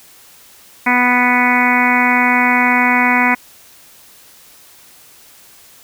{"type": "harmonic tone", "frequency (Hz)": 247.1, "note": "B3", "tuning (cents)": 1, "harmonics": [1, 2, 3, 4, 5, 6, 7, 8, 9, 10], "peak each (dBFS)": [-17, -29, -20, -17, -25, -21, -24, -17, -17, -24], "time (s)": [0.86, 3.35], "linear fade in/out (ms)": 10, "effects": ["white hiss -44 dBFS RMS until 5.83 s"]}